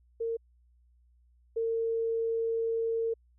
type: tone pair in turn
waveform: sine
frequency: 457.8 / 455.2 Hz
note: A#4 / A#4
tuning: -31 / -41 cents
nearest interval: unison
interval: 10 cents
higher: first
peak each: -29 / -27 dBFS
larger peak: second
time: 0.2-0.37 / 1.56-3.14 s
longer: second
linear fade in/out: 10 ms
effects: added 60 Hz sine -61 dBFS peak until 3.38 s